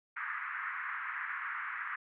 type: band-pass noise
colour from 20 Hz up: white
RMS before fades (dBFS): -39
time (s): 0.16-1.96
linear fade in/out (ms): 10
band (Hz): 1100 to 2000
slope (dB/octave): 48
effects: none